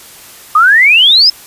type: exponential sweep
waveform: sine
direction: up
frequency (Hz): 1193 to 5274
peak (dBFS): -3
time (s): 0.55-1.3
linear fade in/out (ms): 5
effects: white hiss -35 dBFS RMS until 1.46 s + resampled to 32000 Hz